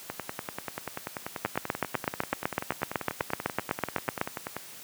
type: two click trains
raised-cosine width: 0.5 ms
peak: -10 / -17 dBFS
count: 23 / 47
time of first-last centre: 1.45-4.214 / 0.1-4.566 s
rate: 7.96 / 10.3 Hz
effects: white hiss -46 dBFS RMS until 4.83 s + high-pass 100 Hz 12 dB/octave